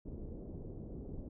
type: low-pass noise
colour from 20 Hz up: pink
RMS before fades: -45 dBFS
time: 0.05-1.29 s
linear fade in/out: 10 ms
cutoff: 470 Hz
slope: 24 dB/octave
effects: none